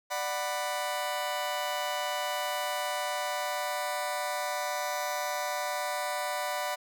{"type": "chord", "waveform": "sawtooth", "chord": "B minor", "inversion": "first", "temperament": "just", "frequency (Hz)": [592.7, 740.8, 987.8], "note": ["D5", "F#5", "B5"], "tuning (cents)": [16, 2, 0], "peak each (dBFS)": -31, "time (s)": [0.1, 6.76], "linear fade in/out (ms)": 20, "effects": []}